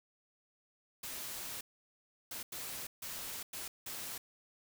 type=noise bursts at uneven times; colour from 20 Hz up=white; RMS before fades=-43 dBFS; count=6; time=1.03-1.61 / 2.31-2.43 / 2.52-2.87 / 3.02-3.43 / 3.53-3.68 / 3.86-4.18 s; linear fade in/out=5 ms; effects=none